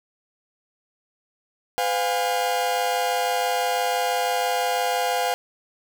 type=tone cluster; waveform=40% pulse; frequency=505 / 708 / 814 Hz; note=B4 / F5 / G#5; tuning=+39 / +23 / -35 cents; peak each=-26 / -24 / -25 dBFS; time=1.78-5.34 s; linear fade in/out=0 ms; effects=none